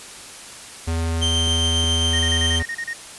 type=tone; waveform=square; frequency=82.41 Hz; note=E2; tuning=in tune; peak=-21 dBFS; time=0.87-2.63 s; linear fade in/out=10 ms
type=tone with tremolo; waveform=40% pulse; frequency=3136 Hz; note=G7; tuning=in tune; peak=-18 dBFS; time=1.21-2.6 s; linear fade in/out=20 ms; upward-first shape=triangle; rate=7.4 Hz; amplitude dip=25%
type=clicks; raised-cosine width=3 ms; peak=-22 dBFS; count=2; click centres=1.475 / 1.841 s
type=tone bursts; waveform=triangle; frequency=1855 Hz; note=A#6; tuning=9 cents flat; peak=-23 dBFS; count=9; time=2.13-2.934 s; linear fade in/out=5 ms; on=60 ms; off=33 ms
effects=white hiss -38 dBFS RMS until 3.18 s + resampled to 24000 Hz